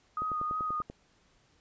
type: tone with vibrato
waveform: sine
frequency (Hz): 1244.5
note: D#6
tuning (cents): 0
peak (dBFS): -30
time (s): 0.17-0.82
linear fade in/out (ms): 2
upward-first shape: sine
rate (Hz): 2.9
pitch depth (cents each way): 20
type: click train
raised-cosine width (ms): 2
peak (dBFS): -28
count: 8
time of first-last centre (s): 0.22-0.9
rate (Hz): 10.3
effects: pink hiss -67 dBFS RMS until 1.6 s + resampled to 16000 Hz